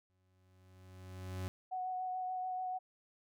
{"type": "tone with exponential growth", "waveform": "40% pulse", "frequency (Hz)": 92.9, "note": "F#2", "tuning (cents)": 7, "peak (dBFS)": -36, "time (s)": [0.1, 1.48], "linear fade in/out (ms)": 0, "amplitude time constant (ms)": 300}
{"type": "tone with vibrato", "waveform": "sine", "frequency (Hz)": 740, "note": "F#5", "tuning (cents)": 0, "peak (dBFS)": -36, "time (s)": [1.71, 2.79], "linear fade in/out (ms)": 20, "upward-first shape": "sine", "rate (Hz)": 6.9, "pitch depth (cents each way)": 14}
{"effects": []}